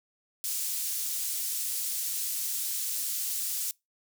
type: high-pass noise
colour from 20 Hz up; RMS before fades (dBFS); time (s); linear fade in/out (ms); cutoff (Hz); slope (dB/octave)
pink; -32; 0.44-3.71; 0; 7300; 12
effects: noise-tail reverb RT60 0.2 s tail -24 dB re dry